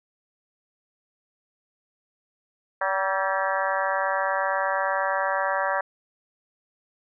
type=harmonic tone with a mistuned harmonic; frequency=191.6 Hz; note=G3; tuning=39 cents flat; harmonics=3 / 4 / 5 / 6 / 7 / 8 / 9 / 10; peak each=-28 / -30 / -29 / -31 / -33 / -31 / -32 / -36 dBFS; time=2.81-5.81 s; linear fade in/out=5 ms; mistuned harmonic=8; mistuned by=+57 cents; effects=none